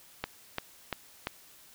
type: click train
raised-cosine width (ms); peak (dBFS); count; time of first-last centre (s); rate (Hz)
0.3; -15; 4; 0.24-1.271; 2.91
effects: white hiss -56 dBFS RMS until 1.74 s